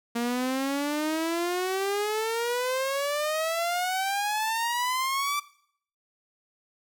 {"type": "exponential sweep", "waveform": "sawtooth", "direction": "up", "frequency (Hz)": [233.1, 1174.7], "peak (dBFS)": -22, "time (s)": [0.15, 5.4], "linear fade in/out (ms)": 10, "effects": ["noise-tail reverb RT60 0.6 s tail -18 dB re dry"]}